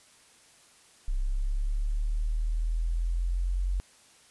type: linear sweep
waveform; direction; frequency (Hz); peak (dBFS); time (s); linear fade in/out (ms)
sine; up; 32.7 to 46.08; -25; 1.08-3.8; 0
effects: white hiss -58 dBFS RMS until 4.3 s + resampled to 24000 Hz